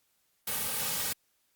white noise with comb filter, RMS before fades -32 dBFS, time 0.47-1.13 s, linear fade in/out 5 ms, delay 2.9 ms, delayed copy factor -0.8, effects white hiss -73 dBFS RMS until 1.55 s + Opus 48 kbps

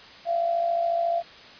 sine tone with amplitude modulation, 682 Hz, F5, 41 cents flat, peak -19 dBFS, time 0.25-1.23 s, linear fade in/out 50 ms, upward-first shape sine, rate 54.1 Hz, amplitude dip 55%, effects white hiss -46 dBFS RMS until 1.59 s + resampled to 11025 Hz

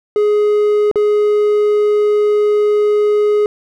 triangle tone with dropouts, 418.1 Hz, G#4, 12 cents sharp, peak -8 dBFS, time 0.16-3.46 s, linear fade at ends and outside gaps 1 ms, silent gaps 0.914-0.957 s, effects none

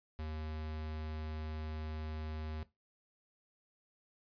square tone, 77.78 Hz, D#2, in tune, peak -40 dBFS, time 0.19-2.63 s, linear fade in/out 0 ms, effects noise-tail reverb RT60 0.2 s tail -17 dB re dry + resampled to 11025 Hz

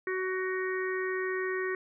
harmonic tone, 373.8 Hz, F#4, 18 cents sharp, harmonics 1 / 3 / 4 / 5 / 6, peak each -31 / -40 / -41 / -35 / -46 dBFS, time 0.07-1.75 s, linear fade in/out 2 ms, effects none

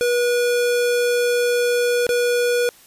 square tone with dropouts, 484.4 Hz, B4, 34 cents flat, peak -17 dBFS, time 0.01-2.69 s, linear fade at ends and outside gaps 0 ms, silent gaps 2.067-2.091 s, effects white hiss -49 dBFS RMS until 2.86 s + resampled to 32000 Hz

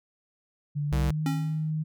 sine tone with pitch glide, 146.1 to 155.68 Hz, D3 to D#3, -9 to +1 cents, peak -26 dBFS, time 0.75-1.84 s, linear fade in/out 20 ms, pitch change +110 cents, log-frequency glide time 0.95-1.23 s
square tone, 65.1 Hz, C2, 8 cents flat, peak -25 dBFS, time 0.92-1.11 s, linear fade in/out 5 ms
square tone with exponential decay, 272.9 Hz, C#4, 27 cents flat, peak -26 dBFS, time 1.26-1.71 s, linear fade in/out 2 ms, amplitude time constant 96 ms
effects none

